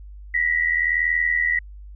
sine tone pair together, 1894.4 / 1975.5 Hz, A#6 / B6, +27 / 0 cents, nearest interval minor second, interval 73 cents, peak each -22 / -20 dBFS, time 0.34-1.59 s, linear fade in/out 5 ms, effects added 50 Hz sine -37 dBFS peak until 1.95 s

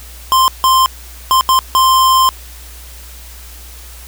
square tone bursts at uneven times, 1046.5 Hz, C6, in tune, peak -8 dBFS, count 5, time 0.32-0.48 / 0.64-0.86 / 1.31-1.41 / 1.49-1.59 / 1.75-2.29 s, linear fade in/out 0 ms, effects added 60 Hz sine -33 dBFS peak until 4.07 s + white hiss -37 dBFS RMS until 4.07 s

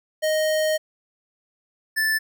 square tone pair in turn, 622.3 / 1757 Hz, D#5 / A6, 0 / -3 cents, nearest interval octave + tritone, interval 1797 cents, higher second, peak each -20 dBFS, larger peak neither, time 0.22-0.78 / 1.96-2.19 s, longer first, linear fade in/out 20 ms, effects none

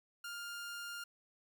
sawtooth tone, 1405 Hz, F6, 10 cents sharp, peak -39 dBFS, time 0.24-1.04 s, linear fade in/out 5 ms, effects none

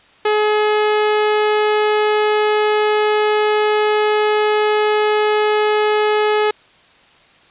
sawtooth tone, 423.9 Hz, G#4, 35 cents sharp, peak -9 dBFS, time 0.25-6.51 s, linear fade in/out 5 ms, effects white hiss -49 dBFS RMS until 7.5 s + resampled to 8000 Hz

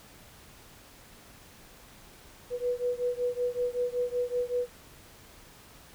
sine beating tone pair, 488.4 / 493.7 Hz, B4 / B4, -19 / -1 cents, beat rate 5.3 Hz, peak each -30 / -31 dBFS, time 2.5-4.69 s, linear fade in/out 50 ms, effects pink hiss -53 dBFS RMS until 5.94 s

